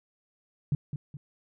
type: tone with echo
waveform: sine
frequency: 143.2 Hz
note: D3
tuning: 43 cents flat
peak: -22 dBFS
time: 0.72-0.75 s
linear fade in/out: 2 ms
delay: 210 ms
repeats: 2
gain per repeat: -8 dB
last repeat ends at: 1.17 s
effects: none